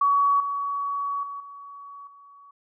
sine tone with level steps, 1129 Hz, C#6, 31 cents sharp, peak -17 / -25 / -32 / -39 / -47 dBFS, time 0.01-2.51 s, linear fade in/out 5 ms, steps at 0.4 / 1.23 / 1.4 / 2.07 s, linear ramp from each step 2 ms, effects none

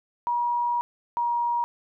sine tone pair in turn, 958 / 950.8 Hz, A#5 / A#5, +47 / +34 cents, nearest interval unison, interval 13 cents, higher first, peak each -22 dBFS, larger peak neither, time 0.27-0.81 / 1.17-1.64 s, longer first, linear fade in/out 0 ms, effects none

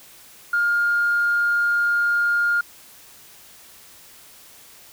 sine tone, 1413 Hz, F6, 20 cents sharp, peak -16 dBFS, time 0.53-2.61 s, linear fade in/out 5 ms, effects tanh soft clip ceiling -12 dBFS + white hiss -47 dBFS RMS until 4.92 s

